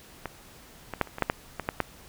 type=clicks; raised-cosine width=0.5 ms; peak=-17 / -18 / -7 / -28 / -20 / -7 / -8 / -16 / -11 / -9 dBFS; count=10; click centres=0.257 / 0.937 / 1.013 / 1.073 / 1.184 / 1.223 / 1.299 / 1.597 / 1.689 / 1.803 s; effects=pink hiss -51 dBFS RMS until 2.08 s